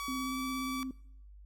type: tone with pitch glide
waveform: sawtooth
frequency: 1137 to 1151.5 Hz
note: C#6 to D6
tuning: +44 to -34 cents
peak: -33 dBFS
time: 0-0.83 s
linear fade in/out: 0 ms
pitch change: +22 cents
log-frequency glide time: 0.18-0.36 s
type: tone with vibrato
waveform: sine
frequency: 261.6 Hz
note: C4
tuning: in tune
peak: -35 dBFS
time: 0.08-0.91 s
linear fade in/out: 2 ms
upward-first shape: triangle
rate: 17 Hz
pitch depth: 24 cents each way
effects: noise-tail reverb RT60 0.7 s tail -22 dB re dry + added 50 Hz sine -50 dBFS peak until 1.45 s